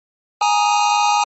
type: chord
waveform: square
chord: Ab suspended second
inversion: none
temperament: just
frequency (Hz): 830.6 / 934.4 / 1245.9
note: Ab5 / Bb5 / Eb6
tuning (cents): 0 / +4 / +2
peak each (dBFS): -16 / -20 / -22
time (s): 0.41-1.24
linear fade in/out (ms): 5
effects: MP3 32 kbps